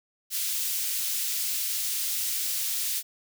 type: high-pass noise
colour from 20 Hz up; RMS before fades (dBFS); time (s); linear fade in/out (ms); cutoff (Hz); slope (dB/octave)
white; -29; 0.3-3.03; 50; 3100; 12
effects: none